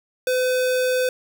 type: tone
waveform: square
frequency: 507 Hz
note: B4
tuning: 45 cents sharp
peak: -19 dBFS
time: 0.27-1.09 s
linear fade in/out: 2 ms
effects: 10-bit